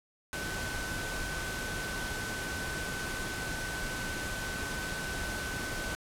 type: tone in noise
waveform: sine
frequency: 1516 Hz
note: F#6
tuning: 42 cents sharp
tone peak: -38 dBFS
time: 0.33-5.95 s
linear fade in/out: 0 ms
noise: pink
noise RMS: -37 dBFS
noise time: 0.33-5.95 s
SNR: -4 dB
effects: low-pass 11000 Hz 12 dB/octave